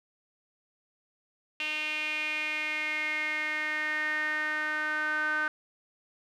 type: tone with band-pass filter sweep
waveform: sawtooth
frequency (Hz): 305.9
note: D#4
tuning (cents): -29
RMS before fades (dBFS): -31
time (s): 1.6-5.48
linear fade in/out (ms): 2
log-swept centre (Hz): 2700 to 1500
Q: 7.1
effects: none